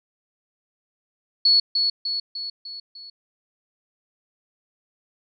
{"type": "tone with echo", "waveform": "sine", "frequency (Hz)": 4394, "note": "C#8", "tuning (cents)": -16, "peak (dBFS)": -13, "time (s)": [1.45, 1.6], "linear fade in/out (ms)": 5, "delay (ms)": 300, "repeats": 5, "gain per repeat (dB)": -5, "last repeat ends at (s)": 3.1, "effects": []}